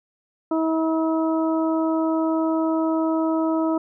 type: harmonic tone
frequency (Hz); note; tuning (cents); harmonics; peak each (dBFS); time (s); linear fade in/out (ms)
321.5; E4; -43; 1 / 2 / 3 / 4; -20 / -26 / -30 / -32; 0.51-3.78; 5
effects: none